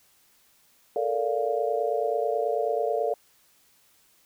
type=chord; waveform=sine; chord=Bb major seventh; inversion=third; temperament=just; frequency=437 / 466.2 / 582.7 / 699.2 Hz; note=A4 / Bb4 / D5 / F5; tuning=-12 / 0 / -14 / +2 cents; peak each=-29 dBFS; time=0.96-3.14 s; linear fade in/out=2 ms; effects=white hiss -62 dBFS RMS until 4.25 s